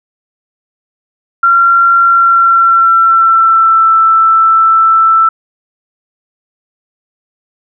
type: tone with pitch glide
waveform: sine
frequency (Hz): 1373 to 1327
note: F6 to E6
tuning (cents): -30 to +11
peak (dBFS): -4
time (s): 1.43-5.29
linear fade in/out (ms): 5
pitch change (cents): -59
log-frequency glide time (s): 1.98-3.95
effects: none